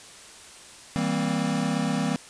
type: chord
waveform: square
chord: C dominant seventh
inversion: first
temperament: equal with one note detuned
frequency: 161.42 / 196 / 233.1 / 261.6 Hz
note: E3 / G3 / Bb3 / C4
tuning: -36 / 0 / 0 / 0 cents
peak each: -30 dBFS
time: 0.96-2.16 s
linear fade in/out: 0 ms
effects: white hiss -46 dBFS RMS until 2.29 s + resampled to 22050 Hz